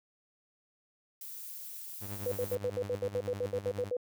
violet noise, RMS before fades -44 dBFS, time 1.21-2.55 s, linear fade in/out 2 ms
sawtooth tone with tremolo, 100.4 Hz, G2, 42 cents sharp, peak -33 dBFS, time 2-3.92 s, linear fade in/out 50 ms, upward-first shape triangle, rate 9.7 Hz, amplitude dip 70%
sine tone bursts, 494.4 Hz, B4, 2 cents sharp, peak -29 dBFS, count 14, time 2.26-3.968 s, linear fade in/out 2 ms, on 57 ms, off 70 ms
effects none

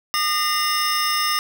square tone cluster, 1214 / 1848 / 2043 / 2842 / 5240 Hz, D#6 / A#6 / C7 / F7 / E8, -43 / -16 / -42 / +30 / -11 cents, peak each -23 / -31 / -30 / -29 / -24 dBFS, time 0.14-1.39 s, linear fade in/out 0 ms, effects none

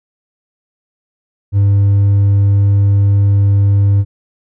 sine tone with hard clipping, 100.1 Hz, G2, 37 cents sharp, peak -8 dBFS, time 1.52-4.05 s, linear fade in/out 50 ms, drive 2 dB, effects none

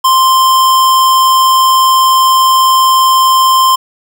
square tone, 1046.5 Hz, C6, in tune, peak -6 dBFS, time 0.04-3.76 s, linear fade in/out 10 ms, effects 8-bit

